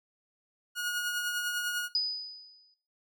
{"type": "tone with tremolo", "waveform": "sawtooth", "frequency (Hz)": 1443, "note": "F#6", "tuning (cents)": -44, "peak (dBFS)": -25, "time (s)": [0.75, 1.89], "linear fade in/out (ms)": 50, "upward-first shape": "triangle", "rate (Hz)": 10, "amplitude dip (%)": 45}
{"type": "tone with exponential decay", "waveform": "sine", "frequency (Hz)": 4978, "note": "D#8", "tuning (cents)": 0, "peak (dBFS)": -23, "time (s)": [1.95, 2.74], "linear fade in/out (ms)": 1, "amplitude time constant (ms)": 170}
{"effects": ["noise-tail reverb RT60 0.4 s tail -17 dB re dry"]}